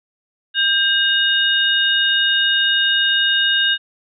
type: tone cluster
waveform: sine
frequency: 1593 / 2878 / 3691 Hz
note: G6 / F#7 / A#7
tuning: +27 / -49 / -18 cents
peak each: -18 dBFS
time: 0.54-3.78 s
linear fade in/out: 50 ms
effects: none